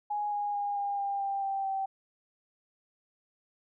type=tone with pitch steps; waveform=sine; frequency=830.6 / 822.5 / 814.4 / 806.5 / 798.6 / 790.8 / 783.1 / 775.4 Hz; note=G#5 / G#5 / G#5 / G5 / G5 / G5 / G5 / G5; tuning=0 / -17 / -34 / +49 / +32 / +15 / -2 / -19 cents; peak=-29 dBFS; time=0.1-1.86 s; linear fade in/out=10 ms; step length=220 ms; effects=none